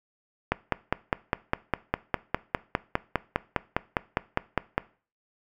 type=click train; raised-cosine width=0.5 ms; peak=-7 dBFS; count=22; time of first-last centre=0.52-4.78 s; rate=4.93 Hz; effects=noise-tail reverb RT60 0.4 s tail -20 dB re dry